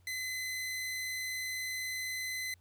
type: tone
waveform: sawtooth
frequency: 2032 Hz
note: B6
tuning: 49 cents sharp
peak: -32 dBFS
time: 0.07-2.54 s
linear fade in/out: 2 ms
effects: added 89 Hz sine -61 dBFS peak until 2.6 s + pink hiss -73 dBFS RMS until 2.6 s